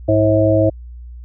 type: harmonic tone with a mistuned harmonic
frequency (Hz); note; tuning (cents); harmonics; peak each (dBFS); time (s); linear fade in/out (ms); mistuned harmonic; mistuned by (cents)
107.5; A2; -40; 1 / 3 / 5 / 6; -16 / -16 / -16 / -16; 0.08-0.7; 10; 1; -51
effects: added 60 Hz sine -31 dBFS peak until 1.24 s